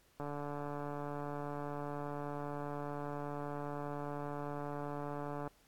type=click train; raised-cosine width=1 ms; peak=-28 dBFS; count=766; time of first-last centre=0.2-5.476 s; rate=145 Hz; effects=pink hiss -69 dBFS RMS until 5.67 s + AAC 64 kbps